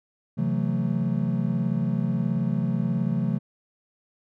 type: chord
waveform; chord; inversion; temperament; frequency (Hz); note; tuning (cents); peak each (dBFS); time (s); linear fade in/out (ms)
triangle; F# half-diminished seventh; second; just; 133.2 / 166.5 / 185 / 222; C3 / E3 / F#3 / A3; +31 / +18 / 0 / +16; -26; 0.37-3.39; 20
effects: none